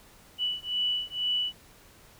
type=beating tone pair; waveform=sine; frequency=2960 / 2962.1 Hz; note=F#7 / F#7; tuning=0 / +1 cents; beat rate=2.1 Hz; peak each=-30 dBFS; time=0.38-1.53 s; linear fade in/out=50 ms; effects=pink hiss -55 dBFS RMS until 2.19 s